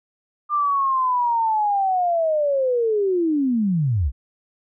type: linear sweep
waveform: sine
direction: down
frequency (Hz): 1200 to 56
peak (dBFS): -17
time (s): 0.49-4.12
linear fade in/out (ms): 50
effects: none